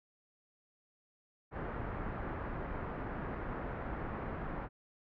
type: low-pass noise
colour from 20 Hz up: pink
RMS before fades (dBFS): -40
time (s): 1.51-4.69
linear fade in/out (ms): 50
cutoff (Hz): 1700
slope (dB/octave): 24
effects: none